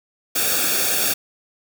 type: noise with comb filter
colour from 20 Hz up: white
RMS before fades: -20 dBFS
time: 0.35-1.14 s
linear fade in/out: 10 ms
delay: 0.99 ms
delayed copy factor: -0.75
effects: none